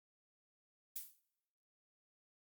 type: noise with exponential decay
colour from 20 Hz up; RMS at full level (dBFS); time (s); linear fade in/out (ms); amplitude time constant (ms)
violet; -40; 0.96-1.2; 0; 52
effects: noise-tail reverb RT60 1.0 s tail -25 dB re dry + Opus 48 kbps